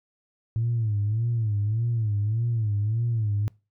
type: tone with vibrato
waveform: sine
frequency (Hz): 110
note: A2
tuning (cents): 0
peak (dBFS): -21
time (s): 0.56-3.48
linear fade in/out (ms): 0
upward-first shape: sine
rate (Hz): 1.7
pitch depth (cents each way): 130
effects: noise-tail reverb RT60 0.3 s tail -26 dB re dry + tanh soft clip ceiling -18 dBFS